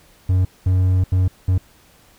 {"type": "tone bursts at uneven times", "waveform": "triangle", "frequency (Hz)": 92.5, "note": "F#2", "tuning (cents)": 0, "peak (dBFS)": -11, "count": 4, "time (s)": [[0.29, 0.45], [0.66, 1.04], [1.12, 1.28], [1.48, 1.58]], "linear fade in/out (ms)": 5, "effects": ["pink hiss -52 dBFS RMS until 2.18 s"]}